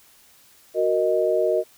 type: chord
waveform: sine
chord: D# minor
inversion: first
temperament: equal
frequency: 370 / 466.2 / 622.3 Hz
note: F#4 / A#4 / D#5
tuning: 0 / 0 / 0 cents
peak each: -23 / -23 / -21 dBFS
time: 0.74-1.64 s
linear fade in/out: 50 ms
effects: white hiss -54 dBFS RMS until 1.77 s